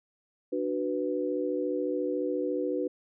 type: chord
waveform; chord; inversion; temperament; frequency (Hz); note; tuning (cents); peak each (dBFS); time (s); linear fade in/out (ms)
sine; B minor; first; just; 296.3 / 370.4 / 493.9; D4 / F#4 / B4; +15 / +2 / 0; -32 / -32 / -31; 0.52-2.88; 10
effects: none